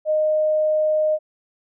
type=tone; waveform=sine; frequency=617 Hz; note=D#5; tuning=15 cents flat; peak=-16 dBFS; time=0.05-1.19 s; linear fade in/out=50 ms; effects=none